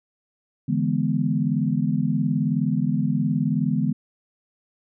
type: chord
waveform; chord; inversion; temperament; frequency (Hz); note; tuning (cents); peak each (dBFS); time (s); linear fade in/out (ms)
sine; E dominant seventh; third; equal with one note detuned; 145.82 / 164.81 / 207.7 / 246.9; D3 / E3 / G#3 / B3; -12 / 0 / 0 / 0; -25; 0.68-3.93; 10
effects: none